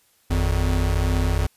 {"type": "tone pair together", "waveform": "square", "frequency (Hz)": [50.72, 85.3], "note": ["G#1", "F2"], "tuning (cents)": [-40, -40], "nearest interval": "major sixth", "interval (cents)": 900, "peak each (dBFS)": [-22, -22], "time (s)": [0.3, 1.47], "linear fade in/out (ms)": 10, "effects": ["white hiss -61 dBFS RMS until 1.56 s", "resampled to 32000 Hz"]}